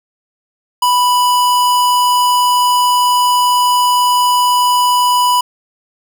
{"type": "tone", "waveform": "square", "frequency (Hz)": 987.8, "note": "B5", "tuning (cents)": 0, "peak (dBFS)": -10, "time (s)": [0.82, 5.41], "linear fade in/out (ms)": 5, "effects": []}